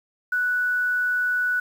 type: tone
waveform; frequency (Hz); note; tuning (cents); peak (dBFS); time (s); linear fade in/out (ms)
sine; 1480; F#6; 0; -20; 0.32-1.6; 5
effects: 8-bit